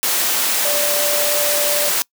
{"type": "tone in noise", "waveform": "sine", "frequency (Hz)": 586, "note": "D5", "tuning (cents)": -4, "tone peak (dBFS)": -21, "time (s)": [0.65, 1.89], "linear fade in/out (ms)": 0, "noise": "white", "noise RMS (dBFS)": -18, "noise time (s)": [0.03, 2.02], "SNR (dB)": -6, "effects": ["noise-tail reverb RT60 0.1 s tail -24 dB re dry", "high-pass 300 Hz 12 dB/octave"]}